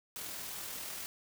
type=noise with amplitude modulation; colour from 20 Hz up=white; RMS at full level=-41 dBFS; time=0.16-1.06 s; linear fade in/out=0 ms; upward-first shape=sine; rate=40.5 Hz; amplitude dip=30%; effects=none